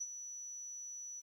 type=tone with ADSR envelope; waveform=sine; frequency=5920 Hz; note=F#8; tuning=in tune; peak=-35 dBFS; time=0-1.22 s; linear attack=14 ms; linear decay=42 ms; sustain=-9 dB; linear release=32 ms; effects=tanh soft clip ceiling -31 dBFS + 12-bit